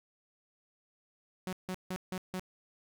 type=tone bursts; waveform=sawtooth; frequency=185 Hz; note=F#3; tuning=in tune; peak=-31 dBFS; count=5; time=1.47-2.395 s; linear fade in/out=0 ms; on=57 ms; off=160 ms; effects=none